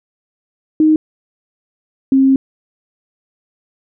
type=tone pair in turn; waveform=sine; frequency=311.1 / 267.8 Hz; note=D#4 / C4; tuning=0 / +40 cents; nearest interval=minor third; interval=260 cents; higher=first; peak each=-7 dBFS; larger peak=neither; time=0.8-0.96 / 2.12-2.36 s; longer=second; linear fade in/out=2 ms; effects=none